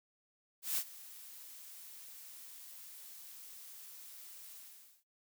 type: noise with ADSR envelope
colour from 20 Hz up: blue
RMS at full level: -33 dBFS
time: 0.62-5.04 s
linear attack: 150 ms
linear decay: 66 ms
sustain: -19 dB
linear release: 480 ms
effects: noise-tail reverb RT60 0.2 s tail -24 dB re dry